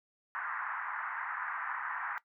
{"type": "band-pass noise", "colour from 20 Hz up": "white", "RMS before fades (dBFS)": -38, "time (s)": [0.35, 2.18], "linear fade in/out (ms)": 0, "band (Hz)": [880, 1800], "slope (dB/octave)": 48, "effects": ["noise-tail reverb RT60 0.1 s tail -17 dB re dry"]}